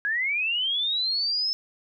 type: linear sweep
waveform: sine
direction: up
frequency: 1625 to 5274 Hz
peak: -23 dBFS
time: 0.05-1.53 s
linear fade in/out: 0 ms
effects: none